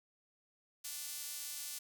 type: tone with high-pass filter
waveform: sawtooth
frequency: 293.7 Hz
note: D4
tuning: in tune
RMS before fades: -44 dBFS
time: 0.84-1.79 s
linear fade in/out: 10 ms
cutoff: 6400 Hz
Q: 0.62
effects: none